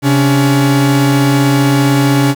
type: tone pair together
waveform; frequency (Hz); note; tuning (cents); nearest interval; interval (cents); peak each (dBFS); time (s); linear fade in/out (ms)
45% pulse; 134.5 / 284.6; C3 / C#4; +48 / +46; octave + minor second; 1298; -11; 0.02-2.35; 50
effects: 7-bit